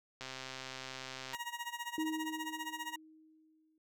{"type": "click train", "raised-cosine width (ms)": 0.2, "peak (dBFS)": -26, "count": 150, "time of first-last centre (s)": [0.21, 1.347], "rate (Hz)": 131}
{"type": "tone with tremolo", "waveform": "20% pulse", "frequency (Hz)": 949, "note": "A#5", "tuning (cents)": 31, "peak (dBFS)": -32, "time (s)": [1.33, 2.96], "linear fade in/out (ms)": 5, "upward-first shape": "sine", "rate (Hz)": 15, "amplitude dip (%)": 85}
{"type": "tone with exponential decay", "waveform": "sine", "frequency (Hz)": 314.6, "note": "D#4", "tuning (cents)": 19, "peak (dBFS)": -32, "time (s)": [1.98, 3.78], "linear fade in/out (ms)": 2, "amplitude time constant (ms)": 390}
{"effects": []}